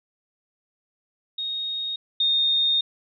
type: tone pair in turn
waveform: sine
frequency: 3729 / 3678 Hz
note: A#7 / A#7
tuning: 0 / -24 cents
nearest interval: unison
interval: 24 cents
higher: first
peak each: -26 / -18 dBFS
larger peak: second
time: 1.38-1.96 / 2.2-2.81 s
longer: second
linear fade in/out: 5 ms
effects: none